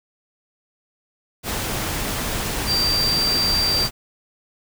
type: tone in noise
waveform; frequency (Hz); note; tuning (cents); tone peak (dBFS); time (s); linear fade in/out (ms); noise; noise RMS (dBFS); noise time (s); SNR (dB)
sine; 4699; D8; 0; -18; 2.66-3.89; 50; pink; -25; 1.43-3.91; +4
effects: none